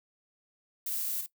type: noise with echo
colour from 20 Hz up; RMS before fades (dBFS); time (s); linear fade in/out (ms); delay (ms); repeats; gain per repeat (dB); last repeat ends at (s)
violet; -34; 0.86-1.21; 5; 53; 1; -5; 1.263
effects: noise-tail reverb RT60 0.1 s tail -19 dB re dry